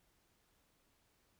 silence, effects pink hiss -75 dBFS RMS until 1.39 s

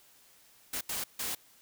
white noise bursts at uneven times, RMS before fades -35 dBFS, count 3, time 0.73-0.81 / 0.89-1.04 / 1.19-1.35 s, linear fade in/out 5 ms, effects white hiss -61 dBFS RMS until 1.61 s

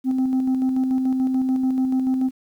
sine tone with tremolo, 260 Hz, C4, 11 cents flat, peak -14 dBFS, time 0.04-2.31 s, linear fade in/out 50 ms, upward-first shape square, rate 6.9 Hz, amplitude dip 40%, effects tanh soft clip ceiling -16 dBFS + 9-bit

